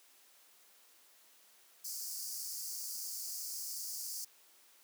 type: high-pass noise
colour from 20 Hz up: pink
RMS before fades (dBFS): -42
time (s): 1.84-4.25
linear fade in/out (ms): 10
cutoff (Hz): 4600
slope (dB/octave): 96
effects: white hiss -64 dBFS RMS until 4.83 s + high-pass 300 Hz 12 dB/octave